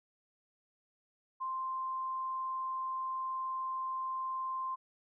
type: tone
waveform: sine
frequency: 1046.5 Hz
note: C6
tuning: in tune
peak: -34 dBFS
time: 1.4-4.76 s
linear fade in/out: 20 ms
effects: none

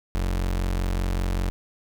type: tone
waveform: 35% pulse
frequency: 45.14 Hz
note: F#1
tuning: 42 cents flat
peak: -21 dBFS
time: 0.15-1.5 s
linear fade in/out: 0 ms
effects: none

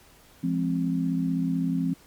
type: tone cluster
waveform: sine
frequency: 171.8 / 208 / 263.2 Hz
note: F3 / G#3 / C4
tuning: -28 / +3 / +10 cents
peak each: -26 / -33 / -26 dBFS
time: 0.43-1.94 s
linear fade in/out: 10 ms
effects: pink hiss -55 dBFS RMS until 2.06 s + MP3 96 kbps

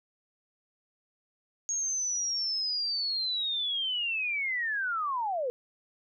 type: linear sweep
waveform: sine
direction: down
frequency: 6600 to 467.9 Hz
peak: -28 dBFS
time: 1.69-5.5 s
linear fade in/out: 0 ms
effects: none

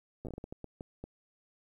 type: slowing click train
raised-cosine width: 2 ms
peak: -28 dBFS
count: 12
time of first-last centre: 0.25-1.04 s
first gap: 8 ms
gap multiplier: 1.4
effects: 11-bit

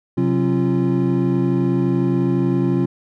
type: tone cluster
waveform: triangle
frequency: 131.8 / 183.6 / 271.3 / 345.5 Hz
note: C3 / F#3 / C#4 / F4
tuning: +13 / -13 / -37 / -19 cents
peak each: -19 dBFS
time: 0.17-2.86 s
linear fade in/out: 10 ms
effects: none

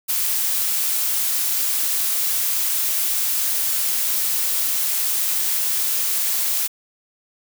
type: noise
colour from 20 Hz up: blue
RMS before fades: -21 dBFS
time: 0.08-6.68 s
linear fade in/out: 20 ms
effects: none

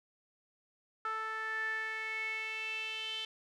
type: tone with band-pass filter sweep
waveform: sawtooth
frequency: 440 Hz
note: A4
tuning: in tune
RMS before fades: -38 dBFS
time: 1.05-3.25 s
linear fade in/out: 2 ms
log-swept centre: 1400 to 3200 Hz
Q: 7.7
effects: none

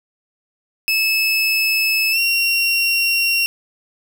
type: tone with pitch glide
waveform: 30% pulse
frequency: 2604 to 2745 Hz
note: E7 to F7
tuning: -22 to -31 cents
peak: -12 dBFS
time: 0.88-3.46 s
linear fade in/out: 0 ms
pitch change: +91 cents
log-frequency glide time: 2.11-2.19 s
effects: none

